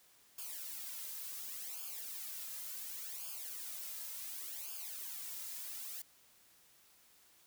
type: noise with flanger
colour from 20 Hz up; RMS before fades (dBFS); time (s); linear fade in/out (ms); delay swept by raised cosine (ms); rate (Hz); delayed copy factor
blue; -45; 0.38-6.02; 5; 0.51 to 2.71; 0.69; -0.9
effects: white hiss -66 dBFS RMS until 7.46 s